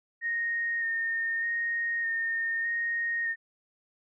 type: tone with vibrato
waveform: sine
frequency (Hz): 1846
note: A#6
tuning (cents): -17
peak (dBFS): -27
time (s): 0.21-3.36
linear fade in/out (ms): 50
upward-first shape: square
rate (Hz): 0.82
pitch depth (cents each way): 14
effects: none